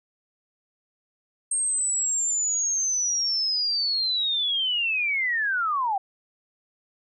sine linear sweep, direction down, 8580 to 750 Hz, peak -22 dBFS, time 1.51-5.98 s, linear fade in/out 5 ms, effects none

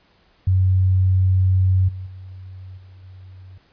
sine tone with level steps, 93.5 Hz, F#2, 19 cents sharp, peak -13 / -28 / -34 / -41 / -38 dBFS, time 0.47-3.58 s, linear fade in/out 5 ms, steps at 1.88 / 2.06 / 2.77 / 3.03 s, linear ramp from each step 10 ms, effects pink hiss -58 dBFS RMS until 3.72 s + resampled to 11025 Hz

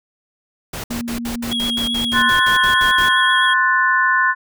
pink noise bursts, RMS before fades -28 dBFS, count 14, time 0.73-3.089 s, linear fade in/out 5 ms, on 110 ms, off 63 ms
sine tone, 235.8 Hz, A#3, 20 cents sharp, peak -23 dBFS, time 0.9-2.3 s, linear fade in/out 10 ms
triangle tone with vibrato, 3300 Hz, G#7, 12 cents flat, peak -18 dBFS, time 1.51-3.54 s, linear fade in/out 10 ms, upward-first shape sine, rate 7.9 Hz, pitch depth 22 cents each way
sine chord, F# diminished, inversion second, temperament equal, 1046.5 / 1480 / 1760 Hz, C6 / F#6 / A6, 0 / 0 / 0 cents, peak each -17 dBFS, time 2.12-4.35 s, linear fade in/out 50 ms
effects none

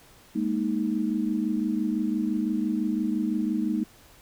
sine chord, Ab suspended second, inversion none, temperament just, 207.7 / 233.6 / 311.5 Hz, Ab3 / Bb3 / Eb4, 0 / +4 / +2 cents, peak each -28 dBFS, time 0.35-3.84 s, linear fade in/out 10 ms, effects pink hiss -54 dBFS RMS until 4.21 s

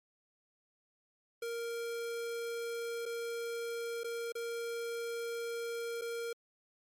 square tone with dropouts, 466.2 Hz, A#4, in tune, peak -37 dBFS, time 1.42-6.33 s, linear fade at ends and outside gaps 5 ms, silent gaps 3.056-3.06 / 4.035-4.043 / 4.322-4.352 / 6.013-6.018 s, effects MP3 64 kbps

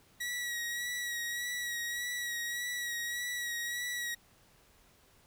sawtooth tone with vibrato, 1920 Hz, B6, 49 cents flat, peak -31 dBFS, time 0.2-4.15 s, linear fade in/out 10 ms, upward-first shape sine, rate 1.7 Hz, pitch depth 29 cents each way, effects pink hiss -64 dBFS RMS until 5.26 s

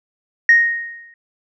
sine tone with exponential decay, 1864.7 Hz, A#6, in tune, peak -4 dBFS, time 0.49-1.14 s, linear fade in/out 2 ms, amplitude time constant 140 ms, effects tanh soft clip ceiling -2 dBFS

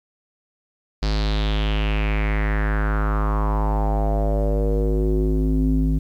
square tone with low-pass filter sweep, 52.4 Hz, G#1, 16 cents sharp, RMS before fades -20 dBFS, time 1.02-5.99 s, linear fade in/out 10 ms, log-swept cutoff 4700 to 220 Hz, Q 4.5, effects 9-bit

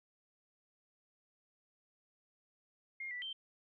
sine tone with pitch steps, 2128 / 1968 / 3129 Hz, C7 / B6 / G7, +29 / -7 / -4 cents, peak -40 dBFS, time 3-3.33 s, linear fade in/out 5 ms, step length 110 ms, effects none

